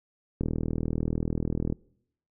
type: click train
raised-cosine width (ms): 3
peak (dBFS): -15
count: 54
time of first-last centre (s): 0.41-1.725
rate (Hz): 40.3
effects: noise-tail reverb RT60 0.7 s tail -24 dB re dry